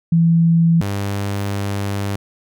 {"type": "tone pair in turn", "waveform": ["sine", "sawtooth"], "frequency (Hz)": [166.5, 100.09], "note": ["E3", "G2"], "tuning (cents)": [18, 37], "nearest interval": "major sixth", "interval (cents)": 881, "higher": "first", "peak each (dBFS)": [-10, -16], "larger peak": "first", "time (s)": [[0.12, 0.81], [0.81, 2.16]], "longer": "second", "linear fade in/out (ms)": 5, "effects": []}